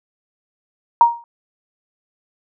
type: tone with exponential decay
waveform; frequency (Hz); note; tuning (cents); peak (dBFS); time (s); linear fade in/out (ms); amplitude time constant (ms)
sine; 939; A#5; +12; -3; 1.01-1.24; 1; 48
effects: none